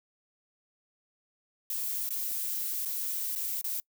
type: noise with dropouts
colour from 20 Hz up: violet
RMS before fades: -33 dBFS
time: 1.7-3.8 s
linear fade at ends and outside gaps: 1 ms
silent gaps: 2.091-2.105 / 2.851-2.857 / 3.352-3.359 / 3.613-3.643 s
effects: noise-tail reverb RT60 0.1 s tail -25 dB re dry